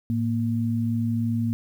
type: tone pair together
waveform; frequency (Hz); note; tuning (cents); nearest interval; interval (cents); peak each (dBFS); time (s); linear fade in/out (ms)
sine; 110 / 233.1; A2 / A#3; 0 / 0; octave + minor second; 1300; -25 / -24; 0.1-1.53; 0
effects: 9-bit